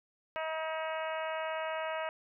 harmonic tone, 318.2 Hz, D#4, 39 cents sharp, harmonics 2 / 3 / 4 / 5 / 6 / 7 / 8 / 9, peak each -36 / -40 / -42 / -44 / -46 / -47 / -48 / -49 dBFS, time 0.36-2.09 s, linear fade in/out 0 ms, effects none

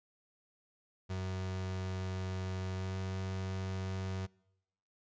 35% pulse tone with pitch glide, 93.5 to 94.59 Hz, F#2 to F#2, +19 to +39 cents, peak -34 dBFS, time 1.09-4.27 s, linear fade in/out 20 ms, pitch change +20 cents, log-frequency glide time 2.74-2.98 s, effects noise-tail reverb RT60 0.9 s tail -26 dB re dry + resampled to 16000 Hz

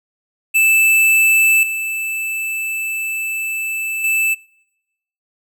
square tone with level steps, 2637 Hz, E7, in tune, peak -11 / -21 / -15 dBFS, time 0.54-4.35 s, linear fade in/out 20 ms, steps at 1.63 / 4.04 s, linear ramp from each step 2 ms, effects noise-tail reverb RT60 0.9 s tail -25 dB re dry

